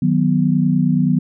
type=chord; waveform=sine; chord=B major; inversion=first; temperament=equal; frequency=155.56 / 185 / 246.9 Hz; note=D#3 / F#3 / B3; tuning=0 / 0 / 0 cents; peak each=-17 dBFS; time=0.02-1.19 s; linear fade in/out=5 ms; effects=none